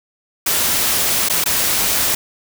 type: noise with dropouts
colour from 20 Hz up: white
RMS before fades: -17 dBFS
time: 0.46-2.15 s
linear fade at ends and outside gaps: 5 ms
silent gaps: 1.287-1.297 / 1.441-1.458 s
effects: none